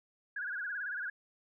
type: tone with vibrato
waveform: sine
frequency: 1555 Hz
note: G6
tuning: 14 cents flat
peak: -35 dBFS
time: 0.36-1.1 s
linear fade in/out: 5 ms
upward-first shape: sine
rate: 18 Hz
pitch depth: 140 cents each way
effects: none